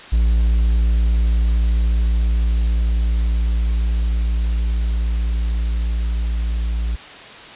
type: tone with level ramp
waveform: triangle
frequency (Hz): 56.8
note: A#1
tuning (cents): -44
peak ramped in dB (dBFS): -10 to -16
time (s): 0.12-6.96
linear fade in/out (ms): 10
effects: white hiss -37 dBFS RMS until 7.55 s + resampled to 8000 Hz